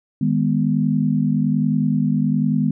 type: chord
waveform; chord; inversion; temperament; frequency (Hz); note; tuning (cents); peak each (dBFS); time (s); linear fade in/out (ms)
sine; G# minor; second; equal with one note detuned; 155.56 / 205.7 / 246.9; D#3 / G#3 / B3; 0 / -16 / 0; -20; 0.21-2.71; 5
effects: none